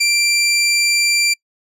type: tone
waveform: 20% pulse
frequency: 2360 Hz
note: D7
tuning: 8 cents sharp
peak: -8 dBFS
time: 0-1.34 s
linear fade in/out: 10 ms
effects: noise-tail reverb RT60 0.1 s tail -26 dB re dry + resampled to 32000 Hz